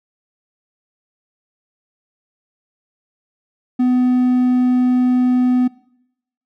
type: tone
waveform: triangle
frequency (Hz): 250.6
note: B3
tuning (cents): +25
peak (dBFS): -10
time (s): 3.79-5.68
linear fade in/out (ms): 10
effects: noise-tail reverb RT60 0.8 s tail -22 dB re dry